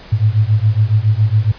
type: beating tone pair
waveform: sine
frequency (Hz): 103.8 / 111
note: G#2 / A2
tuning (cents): 0 / +16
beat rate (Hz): 7.2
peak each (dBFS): -13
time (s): 0.12-1.52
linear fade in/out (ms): 10
effects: pink hiss -38 dBFS RMS until 1.58 s + resampled to 11025 Hz